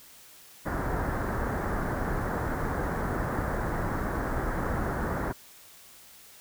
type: low-pass noise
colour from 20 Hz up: pink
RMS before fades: -30 dBFS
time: 0.65-5.33 s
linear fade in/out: 20 ms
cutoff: 1800 Hz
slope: 48 dB/octave
effects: white hiss -52 dBFS RMS until 6.4 s